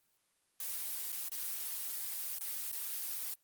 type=noise with dropouts; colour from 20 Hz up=blue; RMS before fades=-39 dBFS; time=0.6-3.34 s; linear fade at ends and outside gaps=1 ms; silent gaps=1.121-1.126 / 1.286-1.318 / 2.385-2.409 / 2.716-2.727 s; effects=white hiss -75 dBFS RMS until 3.43 s + Opus 24 kbps